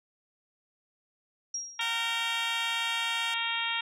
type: tone with exponential decay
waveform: sine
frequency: 5630 Hz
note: F8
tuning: 13 cents sharp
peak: -29 dBFS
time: 1.54-2 s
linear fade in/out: 5 ms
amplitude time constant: 100 ms
type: harmonic tone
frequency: 461.7 Hz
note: A#4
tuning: 17 cents flat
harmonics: 2 / 3 / 4 / 5 / 6 / 7 / 8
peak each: -37 / -38 / -37 / -36 / -35 / -34 / -38 dBFS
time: 1.79-3.81 s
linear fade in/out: 5 ms
type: tone with pitch glide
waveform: 5% pulse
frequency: 754 to 747.9 Hz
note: F#5 to F#5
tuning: +32 to +18 cents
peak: -27 dBFS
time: 1.81-3.34 s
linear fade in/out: 0 ms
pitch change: -14 cents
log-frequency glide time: 2.58-3.14 s
effects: none